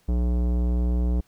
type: tone with tanh clipping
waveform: sine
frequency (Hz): 60.3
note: B1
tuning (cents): -41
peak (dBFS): -22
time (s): 0.08-1.21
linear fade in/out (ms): 10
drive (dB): 17
effects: pink hiss -63 dBFS RMS until 1.27 s